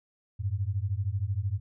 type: beating tone pair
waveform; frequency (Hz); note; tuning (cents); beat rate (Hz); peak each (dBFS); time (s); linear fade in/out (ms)
sine; 92.5 / 105.5; F#2 / G#2; 0 / +28; 13; -30; 0.39-1.6; 20
effects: none